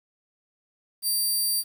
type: tone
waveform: 10% pulse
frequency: 4700 Hz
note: D8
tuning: 1 cent sharp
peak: -16 dBFS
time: 1.02-1.64 s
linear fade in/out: 50 ms
effects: 9-bit